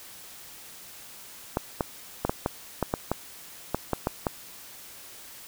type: clicks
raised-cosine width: 1 ms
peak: -10 dBFS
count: 12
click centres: 1.571 / 1.808 / 2.25 / 2.295 / 2.461 / 2.827 / 2.939 / 3.116 / 3.746 / 3.933 / 4.071 / 4.268 s
effects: white hiss -46 dBFS RMS until 5.47 s